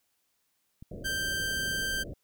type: clicks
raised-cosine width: 5 ms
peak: -33 dBFS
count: 5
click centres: 0.825 / 1.059 / 1.348 / 1.4 / 1.681 s
type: low-pass noise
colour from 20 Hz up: pink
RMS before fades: -41 dBFS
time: 0.91-2.14 s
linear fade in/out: 5 ms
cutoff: 650 Hz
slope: 96 dB/octave
type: tone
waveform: sawtooth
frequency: 1568 Hz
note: G6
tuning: in tune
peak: -26 dBFS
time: 1.04-2.04 s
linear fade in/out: 20 ms
effects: white hiss -75 dBFS RMS until 2.23 s